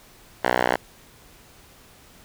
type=tone with band-pass filter; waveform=5% pulse; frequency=61.5 Hz; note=B1; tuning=7 cents flat; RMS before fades=-22 dBFS; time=0.43-0.77 s; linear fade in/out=20 ms; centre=1200 Hz; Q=1.2; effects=pink hiss -51 dBFS RMS until 2.24 s